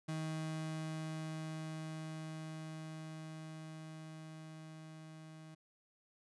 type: tone with level ramp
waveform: 35% pulse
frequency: 157.9 Hz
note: D#3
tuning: 26 cents sharp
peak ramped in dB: -36 to -50 dBFS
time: 0.08-5.55 s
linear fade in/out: 10 ms
effects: resampled to 24000 Hz